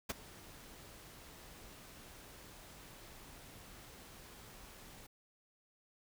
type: noise with ADSR envelope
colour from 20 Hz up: pink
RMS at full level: -35 dBFS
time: 0.09-5.07 s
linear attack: 12 ms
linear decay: 21 ms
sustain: -20 dB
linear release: 9 ms
effects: none